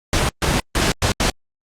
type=noise bursts at uneven times; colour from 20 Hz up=pink; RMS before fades=-17 dBFS; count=5; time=0.13-0.29 / 0.42-0.6 / 0.75-0.92 / 1.02-1.12 / 1.2-1.3 s; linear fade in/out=2 ms; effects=low-pass 8000 Hz 12 dB/octave + Opus 48 kbps